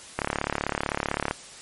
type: click train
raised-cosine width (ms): 0.5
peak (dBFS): -9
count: 41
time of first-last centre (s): 0.19-1.31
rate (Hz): 35.7
effects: white hiss -44 dBFS RMS until 1.61 s + MP3 48 kbps